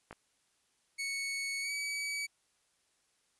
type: clicks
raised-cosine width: 0.5 ms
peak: -30 / -33 dBFS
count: 2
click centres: 0.11 / 0.128 s
type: tone with pitch glide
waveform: sawtooth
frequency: 2217 to 2279 Hz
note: C#7 to C#7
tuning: 0 to +47 cents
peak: -31 dBFS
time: 0.98-2.27 s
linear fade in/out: 20 ms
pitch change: +47 cents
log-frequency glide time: 1.61-1.72 s
effects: white hiss -74 dBFS RMS until 3.39 s + resampled to 24000 Hz